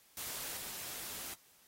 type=noise with level steps; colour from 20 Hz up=white; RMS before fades=-42 / -44 dBFS; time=0.17-1.34 s; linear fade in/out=2 ms; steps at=0.57 s; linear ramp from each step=2 ms; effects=white hiss -65 dBFS RMS until 1.67 s + AAC 48 kbps